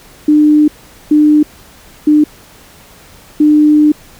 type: tone bursts at uneven times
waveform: sine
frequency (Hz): 300.8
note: D4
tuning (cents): +42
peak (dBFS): -4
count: 4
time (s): 0.28-0.68 / 1.11-1.43 / 2.07-2.24 / 3.4-3.92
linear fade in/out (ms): 5
effects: pink hiss -40 dBFS RMS until 4.19 s